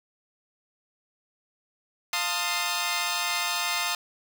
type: chord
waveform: 10% pulse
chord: F dominant seventh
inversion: none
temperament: equal with one note detuned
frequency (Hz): 698.5 / 893.8 / 1046.5 / 1244.5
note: F5 / A5 / C6 / Eb6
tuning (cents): 0 / +27 / 0 / 0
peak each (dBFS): -24 / -23 / -24 / -22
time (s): 2.13-3.95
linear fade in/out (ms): 2
effects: none